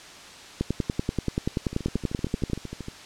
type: two click trains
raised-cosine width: 3 ms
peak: -11 / -21 dBFS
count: 21 / 16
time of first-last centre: 0.61-2.533 / 1.73-2.884 s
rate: 10.4 / 13 Hz
effects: white hiss -44 dBFS RMS until 3.05 s + low-pass 6000 Hz 12 dB/octave